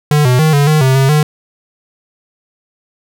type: tone with pitch steps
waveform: square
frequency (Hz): 149.1 / 125.5 / 156.5 / 143.1 / 154 / 131.9 / 134.7 / 151.2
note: D3 / B2 / D#3 / D3 / D#3 / C3 / C#3 / D#3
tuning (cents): +27 / +28 / +10 / -45 / -17 / +14 / -49 / -49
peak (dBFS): -8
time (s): 0.11-1.23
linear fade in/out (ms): 2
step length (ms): 140
effects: none